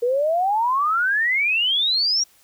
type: exponential sweep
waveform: sine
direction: up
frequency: 467.4 to 5760 Hz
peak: -17 dBFS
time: 0.02-2.24 s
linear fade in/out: 10 ms
effects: white hiss -56 dBFS RMS until 2.43 s